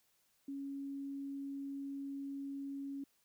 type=tone; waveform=sine; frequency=277.2 Hz; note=C#4; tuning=in tune; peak=-40 dBFS; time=0.48-3.04 s; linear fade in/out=5 ms; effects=white hiss -75 dBFS RMS until 3.24 s